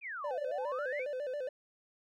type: exponential two-way sweep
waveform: sine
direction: down then up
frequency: 2546 to 531 to 2546 Hz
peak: -38 dBFS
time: 0.01-1.06 s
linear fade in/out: 50 ms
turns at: 0.43 s
type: tone with vibrato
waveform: triangle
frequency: 547 Hz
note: C#5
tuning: 23 cents flat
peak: -33 dBFS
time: 0.24-1.49 s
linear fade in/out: 5 ms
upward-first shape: square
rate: 7.3 Hz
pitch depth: 120 cents each way
effects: none

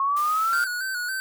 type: exponential sweep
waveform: sine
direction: up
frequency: 1084 to 1437 Hz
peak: -20 dBFS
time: 0-0.64 s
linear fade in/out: 2 ms
type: high-pass noise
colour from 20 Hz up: white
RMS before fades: -39 dBFS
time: 0.16-0.65 s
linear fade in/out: 10 ms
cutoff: 390 Hz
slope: 12 dB/octave
type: tone with vibrato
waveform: square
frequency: 1500 Hz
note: F#6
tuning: 23 cents sharp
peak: -27 dBFS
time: 0.53-1.2 s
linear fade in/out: 0 ms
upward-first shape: square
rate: 3.6 Hz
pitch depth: 49 cents each way
effects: none

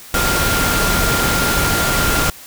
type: tone in noise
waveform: sine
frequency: 1396.9 Hz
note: F6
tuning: in tune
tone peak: -20 dBFS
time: 0.14-2.3 s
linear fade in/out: 2 ms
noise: pink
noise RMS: -17 dBFS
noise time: 0.14-2.3 s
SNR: -6 dB
effects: white hiss -38 dBFS RMS until 2.46 s

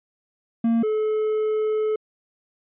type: tone pair in turn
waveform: triangle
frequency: 230 / 431.3 Hz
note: A#3 / A4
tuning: -23 / -35 cents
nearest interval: major seventh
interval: 1088 cents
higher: second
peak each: -15 / -18 dBFS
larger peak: first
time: 0.64-0.83 / 0.83-1.96 s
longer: second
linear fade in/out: 5 ms
effects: resampled to 8000 Hz

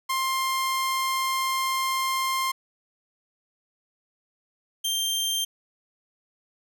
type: tone pair in turn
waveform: sawtooth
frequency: 1056 / 3164 Hz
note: C6 / G7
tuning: +16 / +15 cents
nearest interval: octave + perfect fifth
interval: 1899 cents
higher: second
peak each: -20 / -21 dBFS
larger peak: first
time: 0.09-2.52 / 4.84-5.45 s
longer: first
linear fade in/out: 10 ms
effects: none

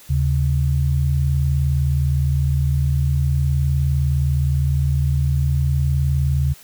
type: tone pair together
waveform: sine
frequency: 76.2 / 135.77 Hz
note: D#2 / C#3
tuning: -36 / -36 cents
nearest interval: minor seventh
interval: 1000 cents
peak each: -18 dBFS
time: 0.09-6.54 s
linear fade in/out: 20 ms
effects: white hiss -45 dBFS RMS until 6.63 s

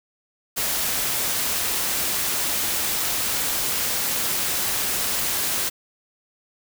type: noise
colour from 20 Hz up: white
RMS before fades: -24 dBFS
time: 0.56-5.7 s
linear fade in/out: 20 ms
effects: none

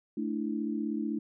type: chord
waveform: sine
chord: A suspended fourth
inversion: none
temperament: equal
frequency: 220 / 293.7 / 329.6 Hz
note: A3 / D4 / E4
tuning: 0 / 0 / 0 cents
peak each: -33 / -34 / -36 dBFS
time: 0.17-1.19 s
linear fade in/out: 5 ms
effects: none

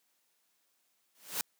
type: noise with exponential growth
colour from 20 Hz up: white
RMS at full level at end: -30 dBFS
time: 1.15-1.41 s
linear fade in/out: 1 ms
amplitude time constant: 56 ms
effects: white hiss -75 dBFS RMS until 1.59 s + high-pass 200 Hz 12 dB/octave

